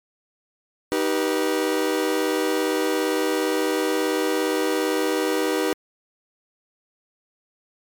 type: chord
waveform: 40% pulse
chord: Eb augmented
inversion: none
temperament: just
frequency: 311.1 / 388.9 / 486.1 Hz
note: Eb4 / G4 / B4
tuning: 0 / -14 / -28 cents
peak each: -24 dBFS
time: 0.92-5.73 s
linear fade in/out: 0 ms
effects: MP3 96 kbps